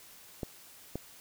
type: clicks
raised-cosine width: 2 ms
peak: -21 dBFS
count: 2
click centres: 0.432 / 0.956 s
effects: white hiss -54 dBFS RMS until 1.2 s